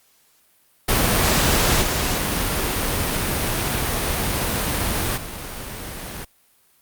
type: noise with level steps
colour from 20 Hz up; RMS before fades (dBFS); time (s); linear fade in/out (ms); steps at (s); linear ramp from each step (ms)
pink; -18 / -22 / -32; 0.88-6.25; 10; 1.81 / 5.16; 20
effects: white hiss -59 dBFS RMS until 6.81 s + Opus 48 kbps